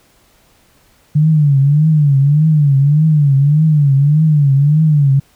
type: tone with vibrato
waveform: sine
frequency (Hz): 146.83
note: D3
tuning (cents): 0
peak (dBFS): -7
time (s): 1.15-5.2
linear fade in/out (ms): 10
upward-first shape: triangle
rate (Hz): 1.7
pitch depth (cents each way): 150
effects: pink hiss -52 dBFS RMS until 5.35 s